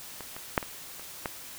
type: clicks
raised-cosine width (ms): 0.5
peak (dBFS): -23 / -25 / -7 / -22 / -29 / -15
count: 6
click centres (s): 0.207 / 0.365 / 0.578 / 0.628 / 0.996 / 1.258
effects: white hiss -44 dBFS RMS until 1.58 s